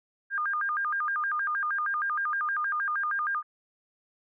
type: tone with vibrato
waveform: sine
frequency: 1396.9 Hz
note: F6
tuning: in tune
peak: -26 dBFS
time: 0.3-3.43 s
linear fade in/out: 50 ms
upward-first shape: square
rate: 6.4 Hz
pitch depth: 240 cents each way
effects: none